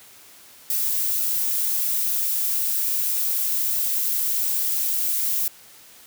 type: noise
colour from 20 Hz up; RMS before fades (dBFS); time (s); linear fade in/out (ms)
violet; -23; 0.7-5.48; 2
effects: white hiss -48 dBFS RMS until 6.06 s + high-pass 60 Hz 12 dB/octave